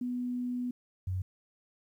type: tone pair in turn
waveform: sine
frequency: 246.9 / 92.83 Hz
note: B3 / F#2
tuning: 0 / +6 cents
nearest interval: octave + perfect fourth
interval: 1694 cents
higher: first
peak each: -31 / -30 dBFS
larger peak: second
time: 0.01-0.71 / 1.07-1.22 s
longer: first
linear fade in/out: 5 ms
effects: 11-bit